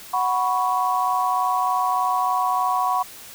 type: chord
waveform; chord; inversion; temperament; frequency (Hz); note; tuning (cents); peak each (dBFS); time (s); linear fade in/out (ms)
sine; F# suspended fourth; none; just; 740 / 986.7 / 1110; F#5 / B5 / C#6; 0 / -2 / +2; -23; 0.13-3.03; 10
effects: white hiss -41 dBFS RMS until 3.34 s